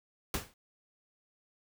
pink noise with exponential decay, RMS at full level -30 dBFS, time 0.34-0.54 s, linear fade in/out 2 ms, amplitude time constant 42 ms, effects none

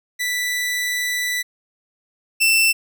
sawtooth tone pair in turn, 1975.5 / 2674 Hz, B6 / E7, 0 / +24 cents, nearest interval perfect fourth, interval 524 cents, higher second, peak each -17 / -10 dBFS, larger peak second, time 0.19-1.43 / 2.4-2.73 s, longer first, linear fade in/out 20 ms, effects none

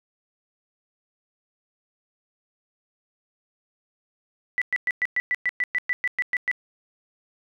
sine tone bursts, 1975.5 Hz, B6, in tune, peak -20 dBFS, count 14, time 4.58-6.514 s, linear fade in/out 0 ms, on 36 ms, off 110 ms, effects none

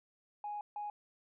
sine tone bursts at uneven times, 830.6 Hz, G#5, in tune, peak -37 dBFS, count 2, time 0.44-0.61 / 0.76-0.9 s, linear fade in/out 2 ms, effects tanh soft clip ceiling -33 dBFS

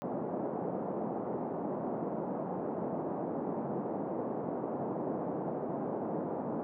pink band-pass noise, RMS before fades -36 dBFS, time 0.02-6.63 s, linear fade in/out 0 ms, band 180 to 830 Hz, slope 24 dB/octave, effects none

